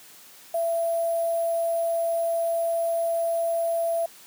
sine tone with sample-and-hold, 670 Hz, E5, 28 cents sharp, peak -22 dBFS, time 0.54-4.06 s, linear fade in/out 5 ms, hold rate 11025 Hz, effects white hiss -49 dBFS RMS until 4.26 s + high-pass 150 Hz 12 dB/octave

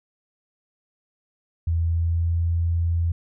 sine tone with pitch glide, 83.1 to 84.41 Hz, E2 to E2, +15 to +42 cents, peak -19 dBFS, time 1.67-3.12 s, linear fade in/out 5 ms, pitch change +27 cents, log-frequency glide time 1.77-2.37 s, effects none

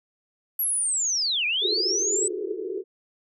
sine linear two-way sweep, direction down then up, 11800 to 2349 to 8090 Hz, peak -22 dBFS, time 0.59-2.28 s, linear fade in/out 5 ms, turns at 1.46 s
pink band-pass noise, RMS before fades -30 dBFS, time 1.61-2.84 s, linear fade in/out 50 ms, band 350 to 440 Hz, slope 96 dB/octave
effects none

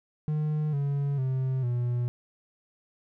triangle tone with pitch steps, 152.3 / 141.28 / 131.06 / 121.58 Hz, D#3 / C#3 / C3 / B2, -37 / +33 / +3 / -27 cents, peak -23 dBFS, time 0.28-2.08 s, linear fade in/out 0 ms, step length 450 ms, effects none

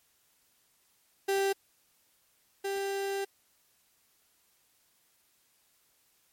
35% pulse tone pair in turn, 392 / 394.2 Hz, G4 / G4, 0 / +10 cents, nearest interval unison, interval 10 cents, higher second, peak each -24 / -29 dBFS, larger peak first, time 1.28-1.53 / 2.64-3.25 s, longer second, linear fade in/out 10 ms, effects white hiss -69 dBFS RMS until 6.32 s + MP3 64 kbps

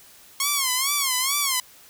5% pulse tone with vibrato, 1080 Hz, C#6, 45 cents flat, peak -9 dBFS, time 0.4-1.6 s, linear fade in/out 2 ms, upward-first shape sine, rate 2.3 Hz, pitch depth 130 cents each way, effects white hiss -50 dBFS RMS until 1.89 s

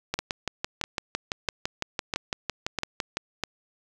two click trains, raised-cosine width 0.2 ms, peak -10 / -10 dBFS, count 19 / 6, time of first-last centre 0.14-3.17 / 0.19-3.437 s, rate 5.94 / 1.54 Hz, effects 8-bit

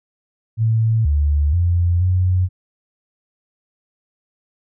sine tone with pitch steps, 112.1 / 73.3 / 87 / 91.5 Hz, A2 / D2 / F2 / F#2, +33 / -3 / -6 / -19 cents, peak -13 dBFS, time 0.57-2.49 s, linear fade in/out 50 ms, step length 480 ms, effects none

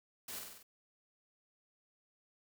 white noise with echo, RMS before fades -45 dBFS, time 0.28-0.39 s, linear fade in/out 5 ms, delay 48 ms, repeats 5, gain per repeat -3 dB, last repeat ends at 0.63 s, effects none

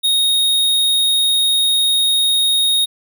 square tone, 3731 Hz, A#7, 1 cent sharp, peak -13 dBFS, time 0.03-2.86 s, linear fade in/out 20 ms, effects none

